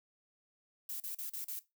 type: noise bursts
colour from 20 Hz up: violet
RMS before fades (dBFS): -41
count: 5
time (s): 0.89-1.592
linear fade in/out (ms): 2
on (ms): 110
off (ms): 38
effects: noise-tail reverb RT60 0.2 s tail -17 dB re dry